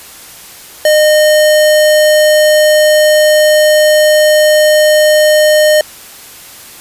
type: tone with sample-and-hold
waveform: sine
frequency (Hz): 610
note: D#5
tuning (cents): -34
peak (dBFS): -4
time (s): 0.85-5.81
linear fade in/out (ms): 2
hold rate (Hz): 2450
effects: white hiss -33 dBFS RMS until 6.8 s + resampled to 32000 Hz